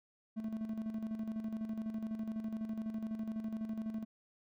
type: tone with tremolo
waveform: triangle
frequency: 220 Hz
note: A3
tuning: in tune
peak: -33 dBFS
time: 0.36-4.05 s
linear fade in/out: 20 ms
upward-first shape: square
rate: 12 Hz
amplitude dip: 55%
effects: none